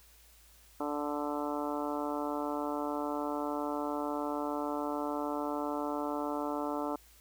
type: harmonic tone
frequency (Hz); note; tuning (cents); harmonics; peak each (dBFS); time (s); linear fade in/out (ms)
146.83; D3; 0; 2 / 3 / 4 / 5 / 6 / 7 / 8 / 9; -36 / -41 / -39 / -42 / -40 / -43 / -46 / -44; 0.8-6.96; 5
effects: added 56 Hz sine -61 dBFS peak until 7.2 s + white hiss -61 dBFS RMS until 7.2 s